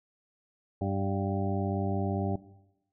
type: harmonic tone with a mistuned harmonic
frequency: 97.8 Hz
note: G2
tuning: 4 cents flat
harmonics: 1 / 2 / 3 / 4 / 6 / 7 / 8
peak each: -31 / -34 / -36 / -37 / -39 / -39 / -40 dBFS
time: 0.81-2.36 s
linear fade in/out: 5 ms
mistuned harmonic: 7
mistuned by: +33 cents
effects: noise-tail reverb RT60 0.9 s tail -17 dB re dry